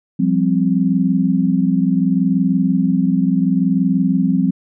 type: chord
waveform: sine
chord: F suspended second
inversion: none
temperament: equal with one note detuned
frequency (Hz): 175.32 / 196 / 261.6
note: F3 / G3 / C4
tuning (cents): +7 / 0 / 0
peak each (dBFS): -17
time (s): 0.19-4.51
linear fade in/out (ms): 10
effects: none